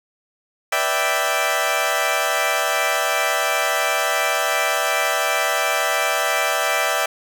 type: chord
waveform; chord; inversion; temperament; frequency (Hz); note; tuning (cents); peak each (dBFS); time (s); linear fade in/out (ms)
15% pulse; E minor seventh; second; equal; 493.9 / 587.3 / 659.3 / 784; B4 / D5 / E5 / G5; 0 / 0 / 0 / 0; -22 / -17 / -16 / -17; 0.72-7.06; 5
effects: none